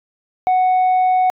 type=tone; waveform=sine; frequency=740 Hz; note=F#5; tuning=in tune; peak=-9 dBFS; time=0.47-1.3 s; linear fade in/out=0 ms; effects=tanh soft clip ceiling -11 dBFS